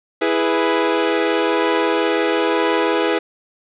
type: chord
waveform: sawtooth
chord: E major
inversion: none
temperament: equal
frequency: 329.6 / 415.3 / 493.9 Hz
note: E4 / G#4 / B4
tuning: 0 / 0 / 0 cents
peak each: -16 dBFS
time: 0.21-3.19 s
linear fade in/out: 10 ms
effects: resampled to 8000 Hz + 7-bit